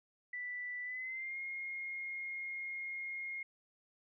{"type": "tone with pitch glide", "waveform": "sine", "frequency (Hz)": [1975.5, 2142], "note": ["B6", "C7"], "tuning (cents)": [0, 40], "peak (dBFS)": -39, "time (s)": [0.33, 3.43], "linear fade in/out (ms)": 5, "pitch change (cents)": 140, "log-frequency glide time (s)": [0.83, 1.38], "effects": []}